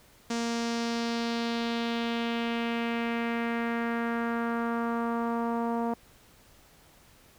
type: tone with low-pass filter sweep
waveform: sawtooth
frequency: 233.1 Hz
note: A#3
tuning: in tune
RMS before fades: -30 dBFS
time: 0.3-5.94 s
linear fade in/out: 5 ms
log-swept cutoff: 6500 to 880 Hz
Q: 2.1
effects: pink hiss -58 dBFS RMS until 7.38 s